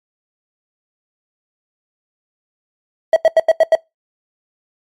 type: tone bursts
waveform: triangle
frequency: 647 Hz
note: E5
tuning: 32 cents flat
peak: -4 dBFS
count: 6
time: 3.13-3.752 s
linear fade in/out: 2 ms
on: 32 ms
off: 86 ms
effects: noise-tail reverb RT60 0.2 s tail -24 dB re dry + MP3 64 kbps